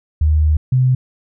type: tone pair in turn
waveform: sine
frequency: 76.8 / 128.49 Hz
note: D#2 / C3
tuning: -22 / -31 cents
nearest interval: major sixth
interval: 891 cents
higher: second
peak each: -10 dBFS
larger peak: neither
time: 0.21-0.57 / 0.72-0.95 s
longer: first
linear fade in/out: 5 ms
effects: none